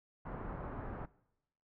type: low-pass noise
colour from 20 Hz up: pink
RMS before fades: -43 dBFS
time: 0.25-1.06 s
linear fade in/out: 10 ms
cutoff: 1400 Hz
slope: 24 dB/octave
effects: noise-tail reverb RT60 0.9 s tail -22 dB re dry